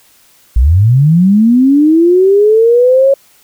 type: linear sweep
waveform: sine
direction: up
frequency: 52.6 to 554.4 Hz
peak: -4 dBFS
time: 0.56-3.14 s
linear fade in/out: 5 ms
effects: white hiss -47 dBFS RMS until 3.43 s